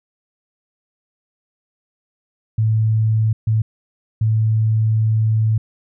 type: tone bursts at uneven times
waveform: sine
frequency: 110 Hz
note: A2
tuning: in tune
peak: -13 dBFS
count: 3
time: 2.58-3.33 / 3.47-3.62 / 4.21-5.58 s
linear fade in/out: 5 ms
effects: none